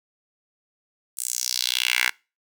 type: tone with high-pass filter sweep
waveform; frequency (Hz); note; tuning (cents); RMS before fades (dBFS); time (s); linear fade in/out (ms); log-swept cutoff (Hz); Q
10% pulse; 61.74; B1; 0; -25; 1.17-2.1; 10; 9200 to 1800; 2.8
effects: noise-tail reverb RT60 0.3 s tail -25 dB re dry